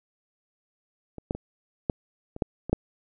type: clicks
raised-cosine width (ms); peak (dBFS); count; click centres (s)
2; -25 / -12 / -22 / -10 / -24 / -10 / -19 / -7; 8; 1.183 / 1.309 / 1.35 / 1.898 / 2.364 / 2.422 / 2.696 / 2.73
effects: none